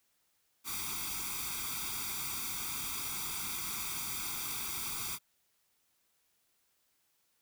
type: noise with comb filter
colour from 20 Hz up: white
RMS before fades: -38 dBFS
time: 0.64-5.19 s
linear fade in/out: 50 ms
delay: 0.85 ms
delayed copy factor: +1
effects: white hiss -75 dBFS RMS until 7.41 s